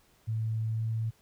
sine tone with pitch glide, 111 to 112.03 Hz, A2 to A2, +16 to +32 cents, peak -28 dBFS, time 0.27-1.11 s, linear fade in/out 20 ms, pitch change +16 cents, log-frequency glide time 0.7-0.85 s, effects pink hiss -65 dBFS RMS until 1.21 s

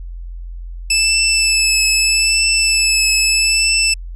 15% pulse tone with vibrato, 2627 Hz, E7, 7 cents flat, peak -4 dBFS, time 0.9-3.94 s, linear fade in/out 5 ms, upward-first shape triangle, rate 0.79 Hz, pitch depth 24 cents each way, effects added 43 Hz sine -26 dBFS peak until 4.15 s + resampled to 22050 Hz

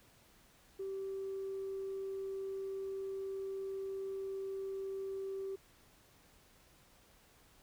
sine tone, 387.7 Hz, G4, 19 cents flat, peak -37 dBFS, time 0.79-5.56 s, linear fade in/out 10 ms, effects tanh soft clip ceiling -34 dBFS + pink hiss -65 dBFS RMS until 7.62 s

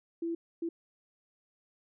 sine tone bursts at uneven times, 334.7 Hz, E4, 26 cents sharp, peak -31 dBFS, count 2, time 0.22-0.35 / 0.62-0.69 s, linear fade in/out 5 ms, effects none

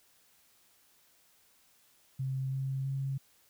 sine tone with pitch steps, 132.8 / 134.27 / 135.75 Hz, C3 / C3 / C#3, +26 / +45 / -36 cents, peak -31 dBFS, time 2.19-3.18 s, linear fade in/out 10 ms, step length 330 ms, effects white hiss -66 dBFS RMS until 3.49 s

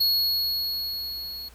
square tone with level ramp, 4335 Hz, C#8, 39 cents flat, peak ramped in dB -19 to -35 dBFS, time 0-1.49 s, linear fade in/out 10 ms, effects added 60 Hz sine -50 dBFS peak until 1.54 s + pink hiss -53 dBFS RMS until 1.54 s

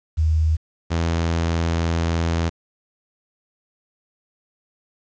sine / sawtooth tone pair in turn, 79 / 83.3 Hz, D#2 / E2, +27 / +19 cents, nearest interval minor second, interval 92 cents, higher second, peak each -15 dBFS, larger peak neither, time 0.17-0.57 / 0.9-2.5 s, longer second, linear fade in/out 20 ms, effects resampled to 16000 Hz + 8-bit

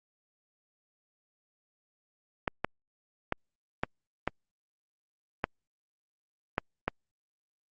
clicks, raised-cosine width 0.5 ms, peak -12 dBFS, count 8, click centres 2.478 / 2.646 / 3.324 / 3.835 / 4.276 / 5.441 / 6.581 / 6.88 s, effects Opus 48 kbps

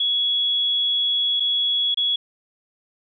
sine tone with dropouts, 3360 Hz, G#7, 19 cents sharp, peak -18 dBFS, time 0-2.16 s, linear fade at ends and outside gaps 5 ms, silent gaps 1.399-1.403 / 1.945-1.972 s, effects none

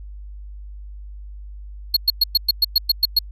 square tone bursts, 4321 Hz, C#8, 45 cents flat, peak -12 dBFS, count 10, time 1.94-3.19 s, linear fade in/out 5 ms, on 26 ms, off 110 ms, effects added 50 Hz sine -33 dBFS peak until 3.31 s

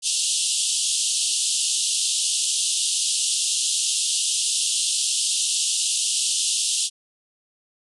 white band-pass noise, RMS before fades -23 dBFS, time 0.02-6.9 s, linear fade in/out 50 ms, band 2800 to 10000 Hz, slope 96 dB/octave, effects none

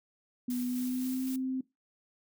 sine tone with pitch glide, 246.9 to 260.5 Hz, B3 to C4, 0 to -7 cents, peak -30 dBFS, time 0.48-1.61 s, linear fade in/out 5 ms, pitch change +93 cents, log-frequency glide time 0.64-1.26 s
blue noise with tremolo, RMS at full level -44 dBFS, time 0.5-1.36 s, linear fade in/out 2 ms, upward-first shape square, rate 3.9 Hz, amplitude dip 25%
effects noise-tail reverb RT60 0.2 s tail -20 dB re dry

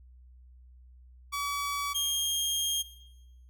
sawtooth tone pair in turn, 1141 / 3227 Hz, C#6 / G7, +50 / +50 cents, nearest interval octave + tritone, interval 1800 cents, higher second, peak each -27 / -24 dBFS, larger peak second, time 1.32-1.94 / 1.94-2.83 s, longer second, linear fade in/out 20 ms, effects noise-tail reverb RT60 1.0 s tail -17 dB re dry + added 62 Hz sine -51 dBFS peak until 3.49 s

